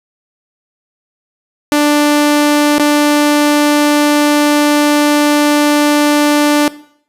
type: tone with dropouts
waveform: sawtooth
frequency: 294.6 Hz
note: D4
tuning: 6 cents sharp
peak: -4 dBFS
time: 1.72-6.68 s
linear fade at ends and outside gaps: 0 ms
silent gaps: 2.782-2.797 s
effects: noise-tail reverb RT60 0.6 s tail -18 dB re dry + resampled to 32000 Hz